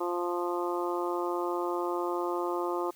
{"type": "harmonic tone", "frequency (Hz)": 175.3, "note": "F3", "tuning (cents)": 7, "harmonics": [2, 3, 4, 5, 6, 7], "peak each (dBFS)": [-31, -37, -39, -37, -37, -39], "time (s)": [0, 2.91], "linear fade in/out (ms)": 10, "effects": ["white hiss -58 dBFS RMS until 2.95 s"]}